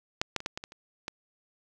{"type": "clicks", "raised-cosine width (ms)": 0.2, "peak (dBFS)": [-9, -11, -23, -14, -18, -22, -30, -17], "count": 8, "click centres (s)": [0.215, 0.363, 0.404, 0.461, 0.575, 0.639, 0.721, 1.081], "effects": []}